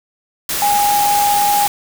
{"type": "tone in noise", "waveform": "sine", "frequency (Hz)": 820, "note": "G#5", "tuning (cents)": -22, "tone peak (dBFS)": -12, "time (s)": [0.62, 1.67], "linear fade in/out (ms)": 2, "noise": "white", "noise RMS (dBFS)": -20, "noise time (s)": [0.49, 1.68], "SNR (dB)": 5, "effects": []}